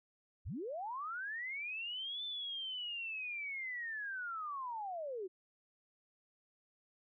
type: linear two-way sweep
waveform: sine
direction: up then down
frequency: 42.45 to 3551 to 351.6 Hz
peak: -39 dBFS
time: 0.45-5.28 s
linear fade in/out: 20 ms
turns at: 2.24 s
effects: none